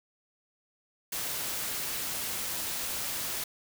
white noise, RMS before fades -34 dBFS, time 1.12-3.44 s, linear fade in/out 5 ms, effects none

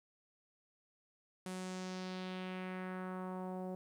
sawtooth tone with low-pass filter sweep, 185 Hz, F#3, in tune, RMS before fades -43 dBFS, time 1.46-3.75 s, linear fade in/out 2 ms, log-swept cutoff 10000 to 620 Hz, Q 1.9, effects 12-bit

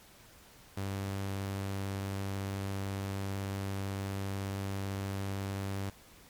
sawtooth tone, 98 Hz, G2, in tune, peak -30 dBFS, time 0.77-5.9 s, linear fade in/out 5 ms, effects pink hiss -57 dBFS RMS until 6.29 s + MP3 96 kbps

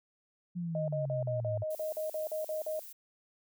sine exponential sweep, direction down, 179 to 103.83 Hz, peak -33 dBFS, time 0.55-1.64 s, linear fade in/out 20 ms
sine tone bursts, 622.3 Hz, D#5, in tune, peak -32 dBFS, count 12, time 0.75-2.794 s, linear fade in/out 2 ms, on 130 ms, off 44 ms
violet noise, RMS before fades -48 dBFS, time 1.7-2.93 s, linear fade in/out 10 ms
effects none

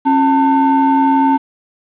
triangle ring-modulated tone, 311.1 Hz, D#4, in tune, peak -4 dBFS, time 0.05-1.38 s, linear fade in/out 20 ms, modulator 583 Hz, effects resampled to 8000 Hz + 7-bit

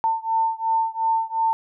sine beating tone pair, 897 / 899.8 Hz, A5 / A5, +33 / +39 cents, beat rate 2.8 Hz, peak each -22 / -23 dBFS, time 0.04-1.53 s, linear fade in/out 0 ms, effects none

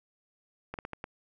slowing click train, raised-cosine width 0.5 ms, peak -22 dBFS, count 5, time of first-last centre 0.74-1.041 s, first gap 48 ms, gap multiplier 1.31, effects none

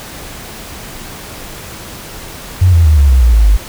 sine tone with pitch steps, 91.4 / 83.81 / 76.86 / 70.48 / 64.63 / 59.27 / 54.35 / 49.84 Hz, F#2 / E2 / D#2 / C#2 / C2 / A#1 / A1 / G1, -21 / +29 / -21 / +29 / -21 / +29 / -21 / +29 cents, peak -4 dBFS, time 2.61-3.57 s, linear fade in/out 10 ms, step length 120 ms, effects pink hiss -29 dBFS RMS until 3.68 s

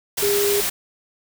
sine tone in noise, 406.5 Hz, G#4, 37 cents flat, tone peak -18 dBFS, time 0.22-0.61 s, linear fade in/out 10 ms, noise white, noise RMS -23 dBFS, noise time 0.17-0.7 s, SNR +2 dB, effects none

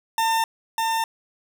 40% pulse tone pair in turn, 902 / 902 Hz, A5 / A5, +43 / +43 cents, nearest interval unison, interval 0 cents, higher neither, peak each -18 / -20 dBFS, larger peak first, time 0.18-0.44 / 0.78-1.04 s, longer neither, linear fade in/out 2 ms, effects none

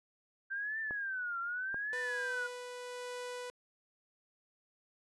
sine tone with vibrato, 1563 Hz, G6, 6 cents flat, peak -35 dBFS, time 0.5-2.48 s, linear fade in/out 20 ms, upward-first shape triangle, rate 0.84 Hz, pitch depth 240 cents each way
clicks, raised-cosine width 1 ms, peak -30 dBFS, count 2, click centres 0.909 / 1.744 s
sawtooth tone with tremolo, 493.9 Hz, B4, in tune, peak -36 dBFS, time 1.93-3.5 s, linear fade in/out 0 ms, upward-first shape sine, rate 0.96 Hz, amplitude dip 30%
effects resampled to 24000 Hz

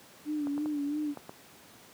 sine tone with vibrato, 293.7 Hz, D4, in tune, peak -29 dBFS, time 0.25-1.15 s, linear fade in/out 50 ms, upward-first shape sine, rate 3 Hz, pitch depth 59 cents each way
clicks, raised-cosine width 1 ms, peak -26 dBFS, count 5, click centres 0.471 / 0.579 / 0.659 / 1.173 / 1.294 s
effects pink hiss -54 dBFS RMS until 1.93 s + high-pass 150 Hz 12 dB/octave

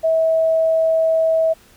sine tone, 647 Hz, E5, 32 cents flat, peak -13 dBFS, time 0.03-1.54 s, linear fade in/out 20 ms, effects pink hiss -50 dBFS RMS until 1.76 s

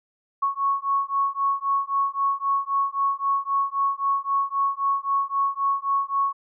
sine beating tone pair, 1104 / 1107.8 Hz, C#6 / C#6, -7 / -1 cents, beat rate 3.8 Hz, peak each -24 dBFS, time 0.42-6.33 s, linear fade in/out 10 ms, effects none

